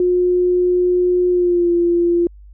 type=tone with pitch glide; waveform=sine; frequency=359 to 345 Hz; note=F4 to F4; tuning=+48 to -21 cents; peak=-12 dBFS; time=0-2.27 s; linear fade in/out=2 ms; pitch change=-69 cents; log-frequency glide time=1.3-1.71 s; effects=added 50 Hz sine -38 dBFS peak until 2.53 s